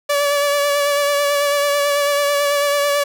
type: tone with vibrato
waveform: sawtooth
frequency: 574 Hz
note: D5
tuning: 40 cents flat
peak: -11 dBFS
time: 0.09-3.04 s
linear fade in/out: 10 ms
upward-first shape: sine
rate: 9.1 Hz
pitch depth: 23 cents each way
effects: none